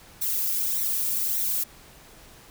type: noise with flanger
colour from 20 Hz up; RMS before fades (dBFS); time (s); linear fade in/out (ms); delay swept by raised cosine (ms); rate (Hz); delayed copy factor
violet; -26; 0.21-1.64; 10; 0.5 to 2.2; 1.7; +0.75
effects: pink hiss -50 dBFS RMS until 2.5 s